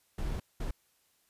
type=noise bursts at uneven times; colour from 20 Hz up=brown; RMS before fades=-34 dBFS; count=2; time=0.18-0.4 / 0.6-0.71 s; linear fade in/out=5 ms; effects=white hiss -71 dBFS RMS until 1.29 s + resampled to 32000 Hz